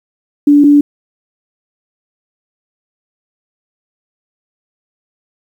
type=tone pair in turn; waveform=sine; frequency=290 / 290 Hz; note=D4 / D4; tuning=-22 / -22 cents; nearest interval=unison; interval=0 cents; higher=neither; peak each=-3 dBFS; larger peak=neither; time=0.47-0.64 / 0.64-0.81 s; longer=neither; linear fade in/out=5 ms; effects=7-bit